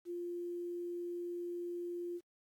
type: tone with quantisation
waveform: sine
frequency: 349.2 Hz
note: F4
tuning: in tune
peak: -38 dBFS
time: 0.05-2.21 s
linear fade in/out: 50 ms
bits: 11
effects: AAC 64 kbps